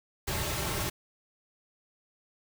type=noise with comb filter; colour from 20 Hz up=pink; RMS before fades=-32 dBFS; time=0.27-0.9 s; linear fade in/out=10 ms; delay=4.1 ms; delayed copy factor=-0.6; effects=none